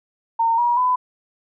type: tone with pitch steps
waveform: sine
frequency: 915 / 957.7 / 1002.4 Hz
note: A#5 / A#5 / B5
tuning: -32 / +46 / +25 cents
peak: -15 dBFS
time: 0.39-0.96 s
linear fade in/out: 10 ms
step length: 190 ms
effects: none